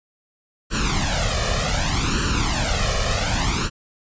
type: noise with flanger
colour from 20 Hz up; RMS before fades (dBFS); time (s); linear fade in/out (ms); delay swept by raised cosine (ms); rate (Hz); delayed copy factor
pink; -21; 0.7-3.7; 50; 0.69 to 1.69; 0.66; +0.85
effects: resampled to 16000 Hz